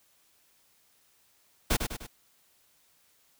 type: noise with echo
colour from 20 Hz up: pink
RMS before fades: -25 dBFS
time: 1.7-1.77 s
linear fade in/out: 10 ms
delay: 100 ms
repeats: 3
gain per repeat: -6 dB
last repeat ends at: 2.07 s
effects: white hiss -66 dBFS RMS until 3.39 s